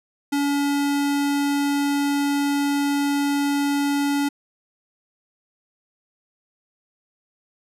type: tone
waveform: square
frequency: 284.4 Hz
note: C#4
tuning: 45 cents sharp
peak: -20 dBFS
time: 0.32-4.29 s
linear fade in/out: 10 ms
effects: resampled to 32000 Hz

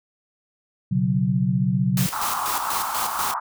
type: chord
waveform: sine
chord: B suspended second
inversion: none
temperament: just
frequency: 123.47 / 138.9 / 185.21 Hz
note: B2 / C#3 / F#3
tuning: 0 / +4 / +2 cents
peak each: -24 / -23 / -21 dBFS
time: 0.91-2.07 s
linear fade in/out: 10 ms
type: noise with tremolo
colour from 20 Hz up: white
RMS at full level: -27 dBFS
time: 1.97-3.34 s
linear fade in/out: 2 ms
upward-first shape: square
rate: 4.1 Hz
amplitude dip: 55%
type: band-pass noise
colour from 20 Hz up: white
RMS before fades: -27 dBFS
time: 2.12-3.4 s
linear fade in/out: 10 ms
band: 800 to 1300 Hz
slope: 48 dB/octave
effects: none

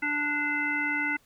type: harmonic tone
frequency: 293.7 Hz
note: D4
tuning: in tune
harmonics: 1 / 3 / 5 / 7 / 9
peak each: -34 / -37 / -31 / -28 / -39 dBFS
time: 0.02-1.17 s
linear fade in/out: 10 ms
effects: pink hiss -63 dBFS RMS until 1.25 s

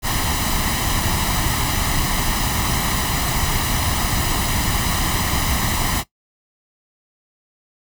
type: noise with comb filter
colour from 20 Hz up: pink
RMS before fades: -20 dBFS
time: 0.02-6.04 s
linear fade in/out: 50 ms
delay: 1 ms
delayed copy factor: +0.6
effects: noise-tail reverb RT60 0.1 s tail -17 dB re dry

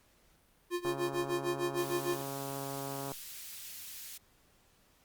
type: tone with tremolo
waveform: square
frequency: 351.8 Hz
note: F4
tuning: 13 cents sharp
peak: -30 dBFS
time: 0.7-2.23 s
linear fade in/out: 50 ms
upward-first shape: sine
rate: 6.6 Hz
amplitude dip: 90%
type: click train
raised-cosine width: 1 ms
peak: -27 dBFS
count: 314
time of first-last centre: 0.85-3.118 s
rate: 138 Hz
type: high-pass noise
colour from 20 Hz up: white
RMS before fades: -46 dBFS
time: 1.77-4.18 s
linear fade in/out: 10 ms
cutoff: 2200 Hz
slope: 12 dB/octave
effects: pink hiss -67 dBFS RMS until 5.04 s + Opus 48 kbps

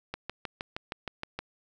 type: click train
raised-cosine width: 0.3 ms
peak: -18 dBFS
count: 9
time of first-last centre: 0.14-1.39 s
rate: 6.4 Hz
effects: none

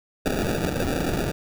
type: noise with sample-and-hold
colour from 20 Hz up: white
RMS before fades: -25 dBFS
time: 0.25-1.32 s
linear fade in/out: 10 ms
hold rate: 1050 Hz
effects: none

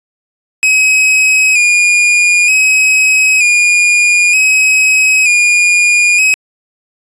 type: tone with vibrato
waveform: 45% pulse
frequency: 2487 Hz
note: D#7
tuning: 1 cent flat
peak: -6 dBFS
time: 0.63-6.34 s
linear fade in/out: 0 ms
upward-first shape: square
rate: 0.54 Hz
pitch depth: 40 cents each way
effects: resampled to 22050 Hz

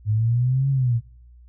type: linear two-way sweep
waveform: sine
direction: up then down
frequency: 103.2 to 138.59 to 112.4 Hz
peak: -17 dBFS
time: 0.05-1.01 s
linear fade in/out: 50 ms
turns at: 0.7 s
effects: noise-tail reverb RT60 0.7 s tail -25 dB re dry + added 60 Hz sine -45 dBFS peak until 1.48 s

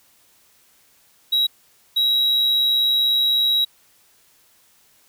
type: tone bursts at uneven times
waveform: triangle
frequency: 3859 Hz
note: B7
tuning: 41 cents flat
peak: -14 dBFS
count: 2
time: 1.32-1.47 / 1.96-3.65 s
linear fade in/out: 10 ms
effects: white hiss -57 dBFS RMS until 5.08 s

